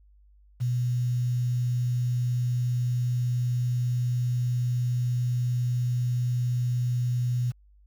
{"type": "tone with quantisation", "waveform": "sine", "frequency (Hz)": 122.9, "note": "B2", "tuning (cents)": -8, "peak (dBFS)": -23, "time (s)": [0.6, 7.52], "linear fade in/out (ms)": 20, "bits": 8, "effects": ["added 50 Hz sine -54 dBFS peak until 7.86 s"]}